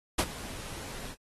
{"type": "noise with ADSR envelope", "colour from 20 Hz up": "pink", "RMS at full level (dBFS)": -25, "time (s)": [0.18, 1.16], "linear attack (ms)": 9, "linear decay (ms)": 59, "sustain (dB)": -17, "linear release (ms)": 56, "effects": ["AAC 32 kbps"]}